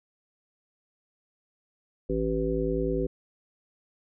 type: harmonic tone with a mistuned harmonic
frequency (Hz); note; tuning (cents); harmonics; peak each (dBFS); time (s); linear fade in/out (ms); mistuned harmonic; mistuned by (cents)
55; A1; 0; 1 / 3 / 5 / 7 / 9; -32 / -33 / -32 / -29 / -31; 2.09-3.07; 10; 1; -52
effects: none